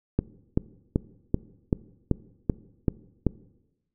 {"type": "click train", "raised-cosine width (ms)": 3, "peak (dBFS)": -8, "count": 9, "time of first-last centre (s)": [0.19, 3.267], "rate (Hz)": 2.6, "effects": ["noise-tail reverb RT60 1.0 s tail -20 dB re dry"]}